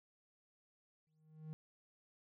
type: tone with exponential growth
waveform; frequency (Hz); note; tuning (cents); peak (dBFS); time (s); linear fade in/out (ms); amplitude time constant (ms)
triangle; 156.1; D#3; +6; -40; 1.07-1.53; 0; 100
effects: none